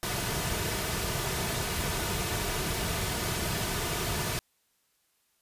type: noise with comb filter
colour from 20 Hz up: pink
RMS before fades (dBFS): -31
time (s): 0.03-4.39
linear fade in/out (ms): 0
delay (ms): 3.7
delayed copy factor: -0.5
effects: white hiss -72 dBFS RMS until 5.41 s + resampled to 32000 Hz